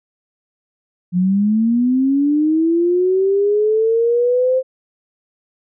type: linear sweep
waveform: sine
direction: up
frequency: 174.61 to 524 Hz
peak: -12 dBFS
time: 1.12-4.63 s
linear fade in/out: 50 ms
effects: none